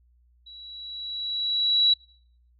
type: tone with level ramp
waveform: sine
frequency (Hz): 3910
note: B7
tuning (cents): -18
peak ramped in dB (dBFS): -43 to -15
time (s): 0.46-1.94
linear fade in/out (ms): 10
effects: noise-tail reverb RT60 0.6 s tail -24 dB re dry + added 60 Hz sine -58 dBFS peak until 2.59 s